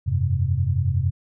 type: chord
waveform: sine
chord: F suspended second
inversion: none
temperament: just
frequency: 87.31 / 98.22 / 130.96 Hz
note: F2 / G2 / C3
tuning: 0 / +4 / +2 cents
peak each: -23 dBFS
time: 0.06-1.11 s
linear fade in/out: 20 ms
effects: none